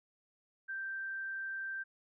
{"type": "tone", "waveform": "sine", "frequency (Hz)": 1568, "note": "G6", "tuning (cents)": 0, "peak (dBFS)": -37, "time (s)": [0.68, 1.84], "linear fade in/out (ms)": 20, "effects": []}